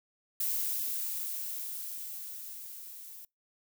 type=noise with level ramp; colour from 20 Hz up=violet; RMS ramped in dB=-31 to -48 dBFS; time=0.4-3.25 s; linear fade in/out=5 ms; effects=noise-tail reverb RT60 0.2 s tail -25 dB re dry